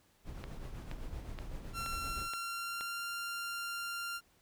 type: noise with tremolo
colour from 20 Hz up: brown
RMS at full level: -41 dBFS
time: 0.24-2.3 s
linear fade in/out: 50 ms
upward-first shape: triangle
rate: 7.8 Hz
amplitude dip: 50%
type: click train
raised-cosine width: 0.3 ms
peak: -28 dBFS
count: 6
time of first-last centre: 0.44-2.81 s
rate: 2.11 Hz
type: tone with pitch glide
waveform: sawtooth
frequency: 1362 to 1389.8 Hz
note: F6 to F6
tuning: -44 to -9 cents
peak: -34 dBFS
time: 1.73-4.21 s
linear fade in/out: 50 ms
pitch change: +35 cents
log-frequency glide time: 2.01-3.05 s
effects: pink hiss -69 dBFS RMS until 4.41 s